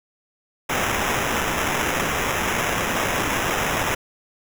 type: noise with sample-and-hold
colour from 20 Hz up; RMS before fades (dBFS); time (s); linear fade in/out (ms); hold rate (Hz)
violet; -23; 0.69-3.95; 10; 4410
effects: none